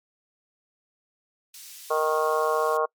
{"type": "high-pass noise", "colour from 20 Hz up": "pink", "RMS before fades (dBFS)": -44, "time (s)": [1.54, 2.77], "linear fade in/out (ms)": 2, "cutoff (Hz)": 4200, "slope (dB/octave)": 12}
{"type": "harmonic tone", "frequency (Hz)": 155.56, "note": "D#3", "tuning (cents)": 0, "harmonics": [3, 4, 5, 6, 7, 8, 9], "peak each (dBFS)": [-25, -27, -31, -36, -26, -36, -35], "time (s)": [1.9, 2.86], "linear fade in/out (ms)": 10}
{"effects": ["noise-tail reverb RT60 0.1 s tail -26 dB re dry", "MP3 96 kbps"]}